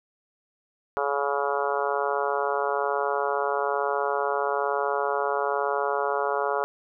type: harmonic tone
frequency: 141.1 Hz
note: C#3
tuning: 31 cents sharp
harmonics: 3 / 4 / 5 / 6 / 7 / 8 / 9 / 10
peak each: -29 / -30 / -31 / -32 / -32 / -33 / -34 / -34 dBFS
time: 0.97-6.64 s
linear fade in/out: 0 ms
effects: none